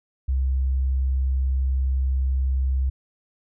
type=tone; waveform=sine; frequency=65.8 Hz; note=C2; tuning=10 cents sharp; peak=-19 dBFS; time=0.28-2.9 s; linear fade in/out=10 ms; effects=none